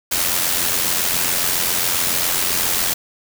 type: noise with amplitude modulation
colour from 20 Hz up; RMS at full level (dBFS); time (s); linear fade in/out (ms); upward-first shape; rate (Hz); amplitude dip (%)
white; -17; 0.11-2.94; 10; sine; 87.3; 50
effects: none